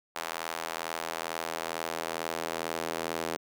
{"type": "tone with high-pass filter sweep", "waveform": "square", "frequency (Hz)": 41.12, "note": "E1", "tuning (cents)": -4, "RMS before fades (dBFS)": -35, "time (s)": [0.15, 3.37], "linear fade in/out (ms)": 10, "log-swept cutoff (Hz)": [860, 420], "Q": 1, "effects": []}